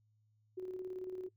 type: tone with tremolo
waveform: sine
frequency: 370 Hz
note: F#4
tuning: in tune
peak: -38 dBFS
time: 0.57-1.29 s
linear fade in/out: 10 ms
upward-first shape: square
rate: 18 Hz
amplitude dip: 40%
effects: noise-tail reverb RT60 0.1 s tail -21 dB re dry + added 107 Hz sine -70 dBFS peak until 1.36 s